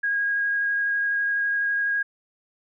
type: tone with vibrato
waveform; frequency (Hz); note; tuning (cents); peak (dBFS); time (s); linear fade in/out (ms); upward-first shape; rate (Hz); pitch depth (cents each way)
sine; 1638; G#6; -24; -21; 0.03-2.03; 10; triangle; 12; 13
effects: none